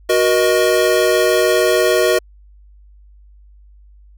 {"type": "chord", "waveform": "square", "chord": "D# minor", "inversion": "first", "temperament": "equal with one note detuned", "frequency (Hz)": [370, 476.5, 622.3], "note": ["F#4", "A#4", "D#5"], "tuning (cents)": [0, 38, 0], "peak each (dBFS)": -17, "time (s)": [0.09, 2.19], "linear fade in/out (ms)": 10, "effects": ["added 50 Hz sine -42 dBFS peak until 4.17 s"]}